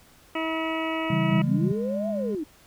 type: harmonic tone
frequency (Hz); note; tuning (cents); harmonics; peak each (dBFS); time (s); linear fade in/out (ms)
322.2; E4; -39; 1 / 2 / 3 / 4 / 6 / 7 / 8 / 9; -29 / -32 / -34 / -35 / -37 / -37 / -38 / -39; 0.35-1.42; 5
type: chord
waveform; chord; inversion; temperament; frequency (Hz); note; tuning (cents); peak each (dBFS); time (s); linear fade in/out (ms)
sine; C# diminished; none; equal; 138.59 / 164.81 / 196; C#3 / E3 / G3; 0 / 0 / 0; -26; 1.1-1.72; 5
type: tone with pitch glide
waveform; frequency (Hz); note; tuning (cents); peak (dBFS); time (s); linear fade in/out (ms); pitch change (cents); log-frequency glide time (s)
triangle; 199.9 to 206; G3 to G#3; +34 to -14; -26; 1.31-2.35; 0; +52; 1.41-1.61
type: linear two-way sweep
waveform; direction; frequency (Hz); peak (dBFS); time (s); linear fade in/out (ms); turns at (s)
sine; up then down; 114.6 to 673 to 283.5; -27; 1.32-2.44; 10; 2.09
effects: pink hiss -55 dBFS RMS until 2.66 s